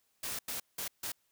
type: noise bursts at uneven times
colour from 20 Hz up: white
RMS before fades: -38 dBFS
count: 4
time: 0.23-0.39 / 0.48-0.6 / 0.78-0.88 / 1.03-1.12 s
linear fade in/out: 5 ms
effects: white hiss -75 dBFS RMS until 1.31 s